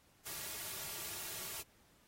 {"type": "noise with comb filter", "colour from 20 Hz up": "white", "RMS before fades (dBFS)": -44, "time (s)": [0.25, 1.63], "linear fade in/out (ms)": 20, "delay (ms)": 3.9, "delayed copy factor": -0.7, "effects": ["pink hiss -69 dBFS RMS until 2.07 s", "AAC 48 kbps"]}